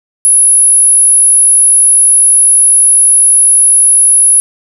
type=tone; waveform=sine; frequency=10548 Hz; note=E9; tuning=in tune; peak=-3 dBFS; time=0.25-4.4 s; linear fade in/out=0 ms; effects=none